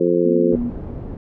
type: harmonic tone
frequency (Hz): 87.31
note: F2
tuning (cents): 0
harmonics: 2 / 3 / 4 / 5 / 6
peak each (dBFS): -24 / -24 / -17 / -19 / -22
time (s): 0-0.56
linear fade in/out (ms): 10
type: tone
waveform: sine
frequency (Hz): 240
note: B3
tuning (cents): -49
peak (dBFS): -20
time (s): 0.25-0.7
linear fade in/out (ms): 5
type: low-pass noise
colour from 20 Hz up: pink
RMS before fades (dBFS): -30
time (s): 0.52-1.17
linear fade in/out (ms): 2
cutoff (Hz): 430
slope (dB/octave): 12
effects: none